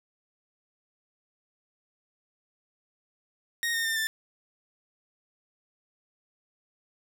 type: tone with pitch steps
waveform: sawtooth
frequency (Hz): 1864.7 / 1833.7 / 1803.3 / 1773.3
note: A#6 / A#6 / A6 / A6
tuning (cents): 0 / -29 / +42 / +13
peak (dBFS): -23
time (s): 3.63-4.07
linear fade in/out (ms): 0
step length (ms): 110
effects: none